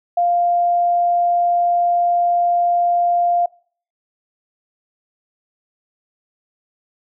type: tone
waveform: sine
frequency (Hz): 698.5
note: F5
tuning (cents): 0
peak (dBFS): -13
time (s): 0.17-3.46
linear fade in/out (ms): 5
effects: noise-tail reverb RT60 0.5 s tail -25 dB re dry